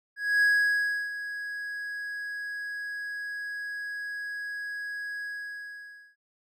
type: tone with ADSR envelope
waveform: triangle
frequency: 1661.2 Hz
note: G#6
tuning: in tune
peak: -17 dBFS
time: 0.16-6.16 s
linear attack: 260 ms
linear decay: 680 ms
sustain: -14 dB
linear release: 930 ms
effects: none